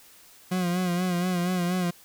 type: tone with vibrato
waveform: 40% pulse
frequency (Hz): 179.1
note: F3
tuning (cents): +44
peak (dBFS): -23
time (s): 0.51-1.91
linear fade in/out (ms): 10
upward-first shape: sine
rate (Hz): 4.2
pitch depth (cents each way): 55
effects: white hiss -53 dBFS RMS until 2.04 s